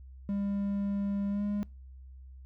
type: tone with pitch glide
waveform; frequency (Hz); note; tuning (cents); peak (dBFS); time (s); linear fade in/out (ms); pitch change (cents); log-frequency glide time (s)
triangle; 200.3 to 205.1; G3 to G#3; +38 to -21; -27; 0.29-1.63; 0; +41; 1.29-1.43
effects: noise-tail reverb RT60 0.3 s tail -25 dB re dry + added 65 Hz sine -46 dBFS peak until 2.45 s